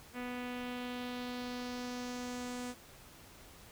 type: tone with low-pass filter sweep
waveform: sawtooth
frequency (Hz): 246.9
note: B3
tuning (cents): 0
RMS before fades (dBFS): -41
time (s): 0.13-2.75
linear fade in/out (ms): 50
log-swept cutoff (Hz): 2300 to 8600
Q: 2
effects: pink hiss -56 dBFS RMS until 3.71 s